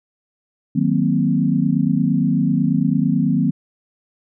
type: chord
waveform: sine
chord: C half-diminished seventh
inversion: first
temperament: equal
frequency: 155.56 / 185 / 233.1 / 261.6 Hz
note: Eb3 / Gb3 / Bb3 / C4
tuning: 0 / 0 / 0 / 0 cents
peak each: -20 dBFS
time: 0.75-3.51 s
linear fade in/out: 10 ms
effects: none